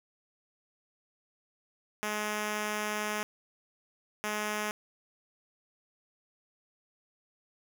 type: tone bursts at uneven times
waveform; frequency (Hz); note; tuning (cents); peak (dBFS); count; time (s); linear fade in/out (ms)
5% pulse; 211.2; G#3; +29; -20; 2; 2.03-3.23 / 4.24-4.71; 0
effects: none